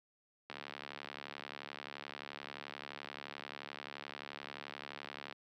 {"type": "click train", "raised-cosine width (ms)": 0.3, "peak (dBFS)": -27, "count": 346, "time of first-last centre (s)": [0.5, 5.325], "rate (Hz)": 71.5, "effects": ["high-pass 200 Hz 12 dB/octave"]}